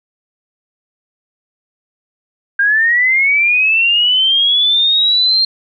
sine linear sweep, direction up, 1592 to 4210 Hz, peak -9 dBFS, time 2.59-5.45 s, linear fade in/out 5 ms, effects none

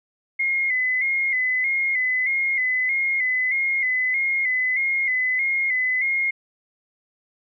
sine tone with vibrato, 2079 Hz, C7, 12 cents flat, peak -19 dBFS, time 0.39-6.31 s, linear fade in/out 10 ms, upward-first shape square, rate 1.6 Hz, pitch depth 53 cents each way, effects none

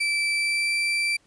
35% pulse tone with pitch glide, 2326 to 2341 Hz, D7 to D7, -17 to -6 cents, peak -20 dBFS, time 0-1.17 s, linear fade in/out 10 ms, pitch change +11 cents, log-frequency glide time 0.34-0.74 s, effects pink hiss -62 dBFS RMS until 1.26 s + resampled to 22050 Hz

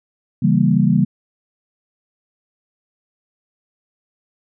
sine chord, C# diminished seventh, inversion none, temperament equal, 138.59 / 164.81 / 196 / 233.1 Hz, C#3 / E3 / G3 / Bb3, 0 / 0 / 0 / 0 cents, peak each -18 / -17 / -16 / -18 dBFS, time 0.42-1.05 s, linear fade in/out 10 ms, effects none

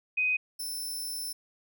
sine / 15% pulse tone pair in turn, 2505 / 5322 Hz, D#7 / E8, +11 / +16 cents, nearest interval octave + minor second, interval 1305 cents, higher second, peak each -24 / -28 dBFS, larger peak first, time 0.17-0.37 / 0.59-1.33 s, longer second, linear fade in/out 10 ms, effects none

